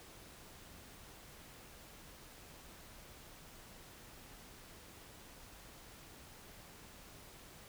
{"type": "silence", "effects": ["pink hiss -56 dBFS RMS until 7.68 s"]}